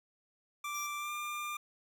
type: tone with pitch glide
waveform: 25% pulse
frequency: 1174.7 to 1196.6 Hz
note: D6 to D6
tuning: 0 to +32 cents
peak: -33 dBFS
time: 0.64-1.57 s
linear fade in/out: 5 ms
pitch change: +32 cents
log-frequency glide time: 0.98-1.12 s
type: tone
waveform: sawtooth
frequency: 5720 Hz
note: F8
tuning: 41 cents sharp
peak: -38 dBFS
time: 0.74-0.87 s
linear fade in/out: 10 ms
effects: none